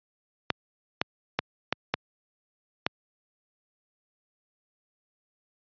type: clicks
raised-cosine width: 0.3 ms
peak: -7 dBFS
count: 6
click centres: 0.503 / 1.015 / 1.39 / 1.726 / 1.94 / 2.865 s
effects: high-pass 100 Hz 12 dB/octave + resampled to 11025 Hz